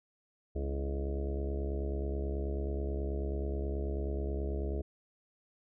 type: harmonic tone with a mistuned harmonic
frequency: 69.3 Hz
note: C#2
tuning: in tune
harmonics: 1 / 2 / 3 / 4 / 5 / 6 / 7 / 8 / 9 / 10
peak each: -33 / -47 / -45 / -49 / -43 / -41 / -49 / -51 / -47 / -55 dBFS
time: 0.55-4.82 s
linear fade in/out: 10 ms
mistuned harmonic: 5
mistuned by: -70 cents
effects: none